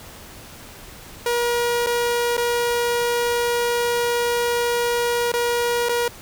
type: tone with dropouts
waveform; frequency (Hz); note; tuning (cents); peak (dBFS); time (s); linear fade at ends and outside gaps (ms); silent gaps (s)
sawtooth; 477.6; A#4; +42; -15; 1.26-6.08; 2; 1.863-1.869 / 2.368-2.378 / 5.318-5.338 / 5.887-5.893
effects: pink hiss -41 dBFS RMS until 6.21 s